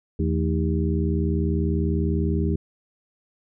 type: harmonic tone with a mistuned harmonic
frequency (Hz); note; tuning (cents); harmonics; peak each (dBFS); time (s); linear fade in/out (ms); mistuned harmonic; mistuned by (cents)
80; D#2; +49; 1 / 2 / 3 / 4 / 5; -23 / -26 / -28 / -29 / -30; 0.19-2.56; 5; 3; -150
effects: none